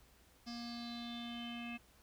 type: tone with low-pass filter sweep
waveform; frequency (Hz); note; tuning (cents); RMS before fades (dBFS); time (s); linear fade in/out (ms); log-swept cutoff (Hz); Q
square; 236.7; A#3; +27; -45; 0.46-1.78; 20; 5100 to 2600; 8.4
effects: added 60 Hz sine -70 dBFS peak until 2.02 s + pink hiss -67 dBFS RMS until 2.02 s